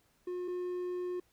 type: tone pair in turn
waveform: triangle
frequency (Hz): 359.1 / 359.1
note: F4 / F4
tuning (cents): +48 / +48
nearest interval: unison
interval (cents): 0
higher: neither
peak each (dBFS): -33 / -32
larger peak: second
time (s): 0.27-0.48 / 0.48-1.2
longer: second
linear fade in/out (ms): 5
effects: pink hiss -71 dBFS RMS until 1.32 s